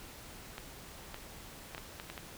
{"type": "clicks", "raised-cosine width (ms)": 0.3, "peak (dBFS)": -25, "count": 7, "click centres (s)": [0.581, 1.144, 1.748, 1.78, 1.999, 2.1, 2.178], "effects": ["pink hiss -50 dBFS RMS until 2.37 s"]}